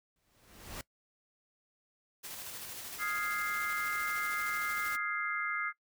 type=noise with exponential growth; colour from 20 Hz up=pink; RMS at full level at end=-40 dBFS; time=0.16-0.81 s; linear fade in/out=1 ms; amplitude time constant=140 ms
type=noise with tremolo; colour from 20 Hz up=white; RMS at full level=-43 dBFS; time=2.23-4.97 s; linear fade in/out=20 ms; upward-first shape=square; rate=13 Hz; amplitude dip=25%
type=chord; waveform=sine; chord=F minor seventh; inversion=third; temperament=equal; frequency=1244.5 / 1396.9 / 1661.2 / 2093 Hz; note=Eb6 / F6 / Ab6 / C7; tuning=0 / 0 / 0 / 0 cents; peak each=-38 / -39 / -39 / -36 dBFS; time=2.98-5.73 s; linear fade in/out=50 ms
effects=noise-tail reverb RT60 0.1 s tail -20 dB re dry